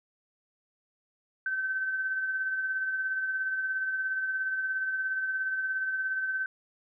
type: tone with tremolo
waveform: sine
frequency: 1538 Hz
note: G6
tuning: 33 cents flat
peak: -26 dBFS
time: 1.46-6.46 s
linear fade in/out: 2 ms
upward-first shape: triangle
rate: 17 Hz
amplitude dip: 45%
effects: none